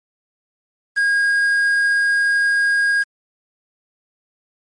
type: tone with quantisation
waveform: triangle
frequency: 1631 Hz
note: G#6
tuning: 32 cents flat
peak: -12 dBFS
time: 0.96-3.04 s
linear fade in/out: 20 ms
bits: 6
effects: MP3 48 kbps